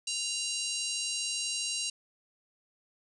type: harmonic tone with a mistuned harmonic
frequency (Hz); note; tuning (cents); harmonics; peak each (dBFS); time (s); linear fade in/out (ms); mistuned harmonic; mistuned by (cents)
932.3; A#5; 0; 3 / 4 / 5 / 6 / 7 / 8 / 9 / 10; -37 / -38 / -39 / -40 / -40 / -41 / -42 / -42; 0.07-1.9; 5; 4; +110
effects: none